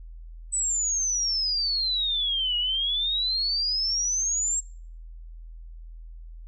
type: exponential two-way sweep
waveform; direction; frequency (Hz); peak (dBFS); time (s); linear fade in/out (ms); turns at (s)
sine; down then up; 8080 to 2882 to 7600; -23; 0.52-4.61; 20; 2.57
effects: noise-tail reverb RT60 0.5 s tail -24 dB re dry + added 41 Hz sine -39 dBFS peak until 6.47 s